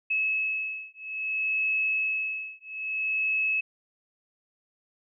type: beating tone pair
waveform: sine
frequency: 2585 / 2585.6 Hz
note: E7 / E7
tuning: -34 / -34 cents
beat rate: 0.6 Hz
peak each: -29 dBFS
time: 0.1-3.61 s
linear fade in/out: 10 ms
effects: none